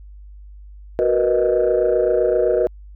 sine chord, B major seventh, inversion second, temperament equal, 370 / 466.2 / 493.9 / 622.3 Hz, F#4 / A#4 / B4 / D#5, 0 / 0 / 0 / 0 cents, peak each -19 dBFS, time 0.99-2.67 s, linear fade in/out 0 ms, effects tanh soft clip ceiling -8 dBFS + added 50 Hz sine -37 dBFS peak until 2.95 s

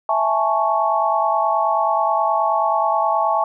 sine chord, A major seventh, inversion second, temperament equal, 659.3 / 830.6 / 880 / 1108.7 Hz, E5 / G#5 / A5 / C#6, 0 / 0 / 0 / 0 cents, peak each -21 dBFS, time 0.09-3.44 s, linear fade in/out 2 ms, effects none

